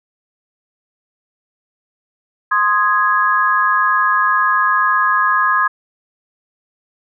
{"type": "chord", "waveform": "sine", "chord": "Ab major", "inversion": "first", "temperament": "equal", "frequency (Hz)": [1046.5, 1244.5, 1661.2], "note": ["C6", "Eb6", "Ab6"], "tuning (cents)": [0, 0, 0], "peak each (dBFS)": -16, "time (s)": [2.51, 5.68], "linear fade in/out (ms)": 10, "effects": []}